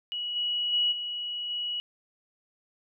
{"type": "tone with level steps", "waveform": "sine", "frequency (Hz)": 2925, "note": "F#7", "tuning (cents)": -21, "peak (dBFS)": [-30, -26, -22, -31, -29], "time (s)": [0.12, 1.8], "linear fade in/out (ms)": 0, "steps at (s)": [0.35, 0.72, 0.91, 1.49], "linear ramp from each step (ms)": 20, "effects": []}